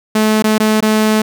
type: tone with dropouts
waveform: sawtooth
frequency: 216.2 Hz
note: A3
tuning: 30 cents flat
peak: -6 dBFS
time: 0.15-1.22 s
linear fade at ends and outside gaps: 5 ms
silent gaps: 0.424-0.44 / 0.582-0.6 / 0.806-0.824 s
effects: none